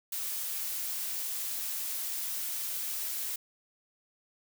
blue noise, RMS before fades -35 dBFS, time 0.12-3.36 s, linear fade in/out 5 ms, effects none

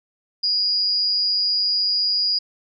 sine tone with amplitude modulation, 4887 Hz, D#8, 32 cents flat, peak -15 dBFS, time 0.43-2.39 s, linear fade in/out 10 ms, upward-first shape sine, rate 196 Hz, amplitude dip 55%, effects none

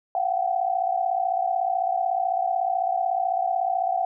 sine tone cluster, 690 / 748 / 784 Hz, F5 / F#5 / G5, -21 / +19 / 0 cents, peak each -26 / -24 / -29 dBFS, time 0.15-4.05 s, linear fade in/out 2 ms, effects none

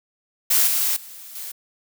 blue noise with level steps, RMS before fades -17 / -21 / -40 / -33 dBFS, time 0.5-1.52 s, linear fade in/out 10 ms, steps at 0.67 / 0.96 / 1.35 s, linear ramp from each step 5 ms, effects none

